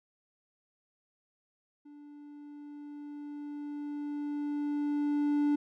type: tone with level ramp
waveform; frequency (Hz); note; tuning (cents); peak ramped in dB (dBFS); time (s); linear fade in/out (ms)
triangle; 292.1; D4; -9; -47 to -22; 1.85-5.56; 10
effects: none